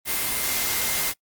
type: tone in noise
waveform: sine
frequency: 2093 Hz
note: C7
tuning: in tune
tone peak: -35 dBFS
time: 0.05-1.14 s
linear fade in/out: 50 ms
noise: white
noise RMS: -25 dBFS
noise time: 0.05-1.14 s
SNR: -13 dB
effects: noise-tail reverb RT60 0.1 s tail -22 dB re dry + Opus 32 kbps